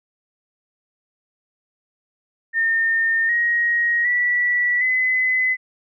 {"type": "tone with pitch steps", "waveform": "sine", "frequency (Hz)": [1820, 1885.3, 1952.9, 2023], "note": ["A#6", "A#6", "B6", "B6"], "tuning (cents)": [-42, 19, -20, 41], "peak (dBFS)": -16, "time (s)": [2.53, 5.57], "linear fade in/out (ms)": 50, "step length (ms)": 760, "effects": []}